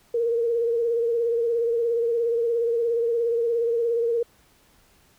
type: tone with vibrato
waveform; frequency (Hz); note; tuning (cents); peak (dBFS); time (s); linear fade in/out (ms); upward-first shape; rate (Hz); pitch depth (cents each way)
sine; 466.2; A#4; 0; -20; 0.14-4.23; 5; sine; 17; 41
effects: pink hiss -59 dBFS RMS until 5.18 s